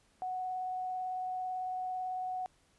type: tone with vibrato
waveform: sine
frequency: 740 Hz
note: F#5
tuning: in tune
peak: -34 dBFS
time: 0.22-2.46 s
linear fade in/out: 0 ms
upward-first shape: triangle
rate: 18 Hz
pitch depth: 11 cents each way
effects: pink hiss -69 dBFS RMS until 2.78 s + resampled to 24000 Hz